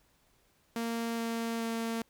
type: tone with pitch steps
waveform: sawtooth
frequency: 230.9 / 229.6 / 228.2 Hz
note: A#3 / A#3 / A#3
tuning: -16 / -26 / -37 cents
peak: -28 dBFS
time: 0.76-2.02 s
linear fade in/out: 2 ms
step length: 420 ms
effects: pink hiss -69 dBFS RMS until 2.09 s